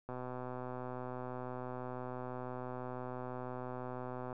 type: click train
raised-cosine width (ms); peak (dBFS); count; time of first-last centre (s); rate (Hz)
1; -29; 535; 0.09-4.328; 126
effects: none